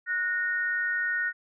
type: tone pair together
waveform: sine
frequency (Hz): 1466 / 1849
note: F#6 / A#6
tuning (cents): -16 / -15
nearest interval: major third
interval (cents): 401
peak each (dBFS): -28 / -28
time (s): 0.06-1.33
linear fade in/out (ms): 50
effects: none